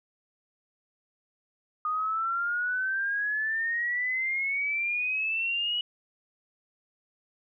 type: exponential sweep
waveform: sine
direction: up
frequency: 1228 to 2941 Hz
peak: -26 dBFS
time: 1.85-5.81 s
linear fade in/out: 2 ms
effects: none